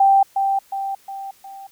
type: tone with echo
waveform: sine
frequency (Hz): 784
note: G5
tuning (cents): 0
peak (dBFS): -10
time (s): 0-0.23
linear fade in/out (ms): 5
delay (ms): 360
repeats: 4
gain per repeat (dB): -6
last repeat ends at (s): 1.67
effects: white hiss -54 dBFS RMS until 1.71 s